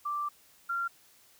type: tone pair in turn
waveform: sine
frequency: 1174.7 / 1380.7 Hz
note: D6 / F6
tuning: 0 / -20 cents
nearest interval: minor third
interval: 280 cents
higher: second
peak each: -30 / -29 dBFS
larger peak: second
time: 0.05-0.29 / 0.69-0.88 s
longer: first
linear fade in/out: 10 ms
effects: white hiss -61 dBFS RMS until 1.39 s